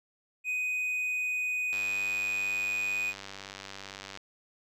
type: tone with pitch glide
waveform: triangle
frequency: 2498 to 2481 Hz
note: D#7 to D#7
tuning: +6 to -6 cents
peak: -27 dBFS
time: 0.44-3.14 s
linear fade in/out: 50 ms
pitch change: -12 cents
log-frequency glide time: 0.64-2.72 s
type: click train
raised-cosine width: 0.2 ms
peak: -24 dBFS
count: 240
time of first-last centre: 1.73-4.174 s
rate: 97.8 Hz
effects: none